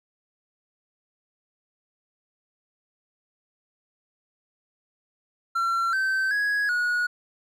triangle tone with pitch steps, 1360 / 1547 / 1665 / 1454 Hz, F6 / G6 / G#6 / F#6, -46 / -23 / +4 / -31 cents, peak -20 dBFS, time 5.55-7.07 s, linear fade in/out 10 ms, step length 380 ms, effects none

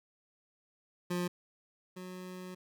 25% pulse tone pair in turn, 177.3 / 183.13 Hz, F3 / F#3, +26 / -18 cents, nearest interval minor second, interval 56 cents, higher second, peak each -28 / -39 dBFS, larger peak first, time 1.1-1.28 / 1.96-2.55 s, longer second, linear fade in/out 10 ms, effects none

